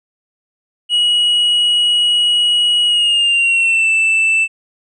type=tone with pitch glide; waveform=triangle; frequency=2908 to 2651 Hz; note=F#7 to E7; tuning=-31 to +9 cents; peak=-9 dBFS; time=0.89-4.48 s; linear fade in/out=50 ms; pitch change=-160 cents; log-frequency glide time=2.86-3.9 s; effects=resampled to 22050 Hz